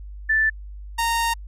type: tone pair in turn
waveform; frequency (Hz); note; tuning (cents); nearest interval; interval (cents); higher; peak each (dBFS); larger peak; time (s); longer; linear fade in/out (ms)
sine / sawtooth; 1760 / 925.4; A6 / A#5; 0 / -13; major seventh; 1113; first; -16; neither; 0.29-0.5 / 0.98-1.34; second; 10
effects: added 50 Hz sine -34 dBFS peak until 1.47 s + resampled to 32000 Hz